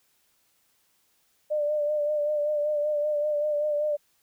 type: tone with vibrato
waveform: sine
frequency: 596 Hz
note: D5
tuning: 25 cents sharp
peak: -23 dBFS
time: 1.5-3.97 s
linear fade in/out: 20 ms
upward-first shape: sine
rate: 5.2 Hz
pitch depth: 34 cents each way
effects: white hiss -68 dBFS RMS until 4.22 s